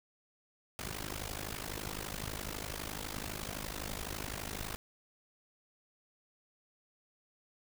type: noise with amplitude modulation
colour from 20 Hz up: pink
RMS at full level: -37 dBFS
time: 0.79-4.76 s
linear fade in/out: 0 ms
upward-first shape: sine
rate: 51.9 Hz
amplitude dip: 90%
effects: none